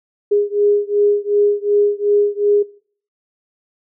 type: beating tone pair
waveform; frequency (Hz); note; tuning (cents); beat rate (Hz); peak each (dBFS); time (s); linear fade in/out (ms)
sine; 410 / 412.7; G#4 / G#4; -22 / -11; 2.7; -16; 0.31-2.63; 10
effects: noise-tail reverb RT60 0.5 s tail -20 dB re dry